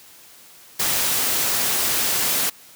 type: noise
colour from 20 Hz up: white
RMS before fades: -21 dBFS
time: 0.79-2.5 s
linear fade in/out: 10 ms
effects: white hiss -47 dBFS RMS until 2.75 s + high-pass 80 Hz 12 dB/octave